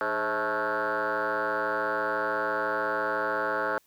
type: tone with frequency modulation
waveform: sine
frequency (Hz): 986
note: B5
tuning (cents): -3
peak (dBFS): -24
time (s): 0.01-3.78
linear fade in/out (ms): 0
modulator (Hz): 114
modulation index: 5.2
effects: tanh soft clip ceiling -22 dBFS + white hiss -65 dBFS RMS until 3.86 s